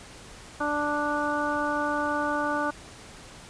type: harmonic tone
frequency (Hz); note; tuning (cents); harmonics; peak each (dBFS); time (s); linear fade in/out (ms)
294.3; D4; +4; 1 / 2 / 3 / 4 / 5; -31 / -31 / -31 / -31 / -31; 0.6-2.71; 10
effects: pink hiss -46 dBFS RMS until 3.49 s + resampled to 22050 Hz